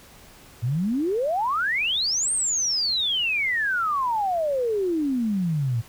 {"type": "exponential two-way sweep", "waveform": "sine", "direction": "up then down", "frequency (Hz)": [110.1, 8870, 110.1], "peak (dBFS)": -21, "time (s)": [0.62, 5.82], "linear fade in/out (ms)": 20, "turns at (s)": 2.32, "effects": ["pink hiss -49 dBFS RMS until 5.88 s"]}